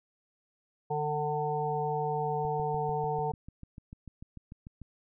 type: harmonic tone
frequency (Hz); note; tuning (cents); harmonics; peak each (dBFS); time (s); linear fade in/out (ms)
149.7; D3; +33; 1 / 3 / 5 / 6; -35 / -33 / -33 / -35; 0.9-3.32; 10
type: click train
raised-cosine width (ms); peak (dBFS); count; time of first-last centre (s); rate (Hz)
5; -32; 17; 2.45-4.817; 6.76
effects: none